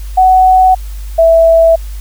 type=tone pair in turn; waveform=sine; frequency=747 / 658.5 Hz; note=F#5 / E5; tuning=+16 / -2 cents; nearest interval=major second; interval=218 cents; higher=first; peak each=-3 dBFS; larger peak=neither; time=0.17-0.75 / 1.18-1.76 s; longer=neither; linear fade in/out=10 ms; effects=added 50 Hz sine -20 dBFS peak until 2 s + white hiss -39 dBFS RMS until 2 s